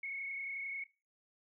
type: tone with frequency modulation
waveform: sine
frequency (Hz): 2199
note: C#7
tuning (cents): -14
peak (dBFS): -38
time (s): 0.03-0.84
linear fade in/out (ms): 5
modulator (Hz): 31.3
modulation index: 1.3
effects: noise-tail reverb RT60 0.3 s tail -19 dB re dry